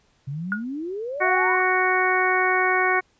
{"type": "exponential sweep", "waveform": "sine", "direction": "up", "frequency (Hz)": [131.7, 1165], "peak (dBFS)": -27, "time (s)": [0.27, 1.61], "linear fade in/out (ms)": 10}
{"type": "tone with exponential decay", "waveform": "sine", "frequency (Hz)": 1440, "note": "F#6", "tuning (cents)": -47, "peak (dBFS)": -18, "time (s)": [0.52, 0.64], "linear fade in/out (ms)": 1, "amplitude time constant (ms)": 26}
{"type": "harmonic tone", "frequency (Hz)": 370, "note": "F#4", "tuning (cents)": 0, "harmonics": [1, 2, 3, 4, 5, 6], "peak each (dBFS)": [-25, -25, -25, -25, -25, -25], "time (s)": [1.2, 3.01], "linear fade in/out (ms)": 20}
{"effects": ["pink hiss -63 dBFS RMS until 3.19 s", "resampled to 16000 Hz"]}